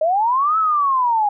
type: linear two-way sweep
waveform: sine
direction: up then down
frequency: 605 to 1318.5 to 807 Hz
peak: -14 dBFS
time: 0.01-1.29 s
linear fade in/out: 5 ms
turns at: 0.58 s
effects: none